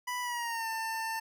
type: tone with pitch glide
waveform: 25% pulse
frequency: 987.8 to 895.4 Hz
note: B5 to A5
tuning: 0 to +30 cents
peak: -29 dBFS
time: 0.07-1.2 s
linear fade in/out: 10 ms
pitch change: -170 cents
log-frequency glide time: 0.21-0.68 s
effects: none